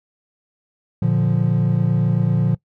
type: chord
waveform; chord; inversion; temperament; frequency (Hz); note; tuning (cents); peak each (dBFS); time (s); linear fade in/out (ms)
triangle; Bb major; none; equal; 116.54 / 146.83 / 174.61; Bb2 / D3 / F3; 0 / 0 / 0; -17; 1.02-2.55; 5
effects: noise-tail reverb RT60 0.1 s tail -21 dB re dry + tanh soft clip ceiling -4 dBFS